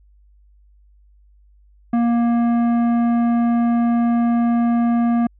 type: tone with tanh clipping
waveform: sine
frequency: 235.5 Hz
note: A#3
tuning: 18 cents sharp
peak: -16 dBFS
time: 1.93-5.27 s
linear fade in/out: 5 ms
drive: 12 dB
effects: added 50 Hz sine -49 dBFS peak until 5.39 s